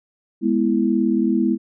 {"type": "chord", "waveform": "sine", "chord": "E major", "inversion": "first", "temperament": "equal with one note detuned", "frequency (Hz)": [208.9, 246.9, 329.6], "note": ["G#3", "B3", "E4"], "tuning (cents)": [10, 0, 0], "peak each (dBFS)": -20, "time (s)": [0.41, 1.58], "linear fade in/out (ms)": 50, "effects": []}